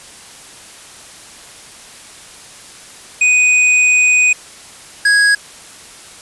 square tone pair in turn, 2489 / 1655.5 Hz, D#7 / G#6, 0 / -6 cents, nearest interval perfect fifth, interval 706 cents, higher first, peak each -9 dBFS, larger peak neither, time 3.21-4.33 / 5.05-5.35 s, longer first, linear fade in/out 5 ms, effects white hiss -37 dBFS RMS until 6.21 s + resampled to 24000 Hz

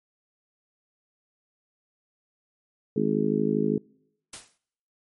harmonic tone, 52.6 Hz, G#1, 23 cents sharp, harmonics 3 / 4 / 5 / 6 / 7 / 8, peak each -31 / -26 / -28 / -30 / -31 / -27 dBFS, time 2.96-3.78 s, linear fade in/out 5 ms
white noise with exponential decay, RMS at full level -35 dBFS, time 4.33-4.58 s, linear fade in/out 5 ms, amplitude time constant 53 ms
effects noise-tail reverb RT60 0.8 s tail -26 dB re dry + MP3 48 kbps

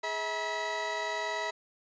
35% pulse tone cluster, 419.9 / 645 / 962 / 1965 Hz, G#4 / E5 / B5 / B6, +19 / -38 / -46 / -9 cents, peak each -39 / -35 / -34 / -35 dBFS, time 0.03-1.51 s, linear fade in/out 10 ms, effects resampled to 16000 Hz

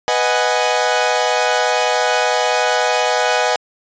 sawtooth chord, G# minor seventh, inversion first, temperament equal, 493.9 / 622.3 / 740 / 830.6 Hz, B4 / D#5 / F#5 / G#5, 0 / 0 / 0 / 0 cents, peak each -16 dBFS, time 0.08-3.56 s, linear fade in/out 0 ms, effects resampled to 16000 Hz

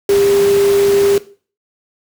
sine tone in noise, 400 Hz, G4, 35 cents sharp, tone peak -9 dBFS, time 0.09-1.18 s, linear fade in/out 2 ms, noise pink, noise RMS -23 dBFS, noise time 0.09-1.18 s, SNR +11 dB, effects noise-tail reverb RT60 0.4 s tail -17 dB re dry + high-pass 100 Hz 12 dB/octave

